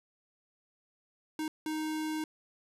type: tone bursts at uneven times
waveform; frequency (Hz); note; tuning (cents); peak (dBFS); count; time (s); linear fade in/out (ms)
square; 311.1; D#4; 0; -33; 2; 1.39-1.48 / 1.66-2.24; 2
effects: resampled to 32000 Hz